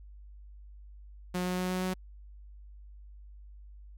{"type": "tone with pitch steps", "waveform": "sawtooth", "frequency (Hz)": [180.5, 181.65, 182.81, 183.97, 185.15], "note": ["F#3", "F#3", "F#3", "F#3", "F#3"], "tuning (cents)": [-43, -32, -21, -10, 1], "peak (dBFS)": -26, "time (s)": [1.34, 1.94], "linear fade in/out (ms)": 10, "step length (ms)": 120, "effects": ["added 50 Hz sine -47 dBFS peak until 3.97 s"]}